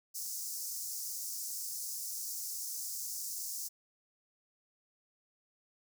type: high-pass noise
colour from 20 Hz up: pink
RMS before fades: -40 dBFS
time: 0.14-3.69 s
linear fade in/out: 20 ms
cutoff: 5200 Hz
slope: 48 dB/octave
effects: none